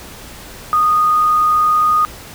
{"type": "tone with quantisation", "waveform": "sine", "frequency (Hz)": 1235, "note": "D#6", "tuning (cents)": -13, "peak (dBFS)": -10, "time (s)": [0.73, 2.05], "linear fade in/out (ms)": 0, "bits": 6, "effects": ["pink hiss -35 dBFS RMS until 2.34 s"]}